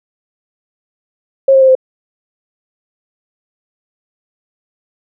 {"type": "tone with pitch steps", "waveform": "sine", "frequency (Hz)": [540, 533.2, 526.4, 519.8], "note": ["C#5", "C5", "C5", "C5"], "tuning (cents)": [-45, 33, 10, -11], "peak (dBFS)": -4, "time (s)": [1.48, 1.752], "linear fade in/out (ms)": 5, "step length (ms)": 68, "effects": []}